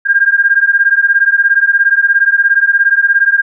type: beating tone pair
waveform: sine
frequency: 1600 / 1617 Hz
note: G6 / G#6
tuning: +35 / -47 cents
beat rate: 17 Hz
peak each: -10 dBFS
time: 0.05-3.42 s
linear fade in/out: 20 ms
effects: none